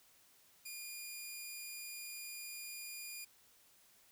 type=tone; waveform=10% pulse; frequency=2425 Hz; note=D#7; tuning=45 cents flat; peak=-36 dBFS; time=0.65-3.25 s; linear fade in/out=10 ms; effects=white hiss -67 dBFS RMS until 4.11 s

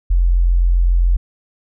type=tone; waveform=sine; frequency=43.65 Hz; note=F1; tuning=in tune; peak=-10 dBFS; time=0.1-1.17 s; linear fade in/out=10 ms; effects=none

